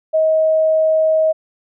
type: tone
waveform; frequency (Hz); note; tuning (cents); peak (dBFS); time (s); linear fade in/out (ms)
sine; 633; D#5; +30; -11; 0.13-1.33; 20
effects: none